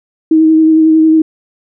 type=tone with vibrato; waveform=sine; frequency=317.3 Hz; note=D#4; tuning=34 cents sharp; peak=-4 dBFS; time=0.31-1.22 s; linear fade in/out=5 ms; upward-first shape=sine; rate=11 Hz; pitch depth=18 cents each way; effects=none